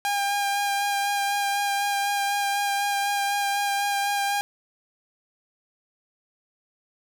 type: tone with vibrato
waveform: sawtooth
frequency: 805 Hz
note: G5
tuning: 46 cents sharp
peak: -19 dBFS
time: 0.05-4.41 s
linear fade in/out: 0 ms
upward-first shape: sine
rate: 4 Hz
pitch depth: 16 cents each way
effects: none